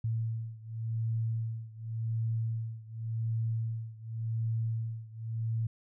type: beating tone pair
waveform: sine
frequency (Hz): 112.7 / 113.59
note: A2 / A#2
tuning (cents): +42 / -44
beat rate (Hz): 0.89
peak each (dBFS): -33 / -35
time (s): 0.04-5.67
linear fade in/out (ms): 5
effects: none